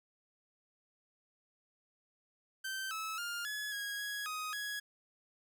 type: tone with pitch steps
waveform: sawtooth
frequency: 1552 / 1300 / 1407 / 1697 / 1648 / 1665 / 1253 / 1669 Hz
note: G6 / E6 / F6 / G#6 / G#6 / G#6 / D#6 / G#6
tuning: -18 / -24 / +12 / +37 / -14 / +4 / +12 / +8 cents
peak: -34 dBFS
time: 2.64-4.8 s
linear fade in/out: 10 ms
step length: 270 ms
effects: none